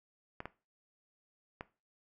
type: clicks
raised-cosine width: 0.5 ms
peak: -25 dBFS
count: 3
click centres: 0.404 / 0.456 / 1.609 s
effects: noise-tail reverb RT60 0.3 s tail -17 dB re dry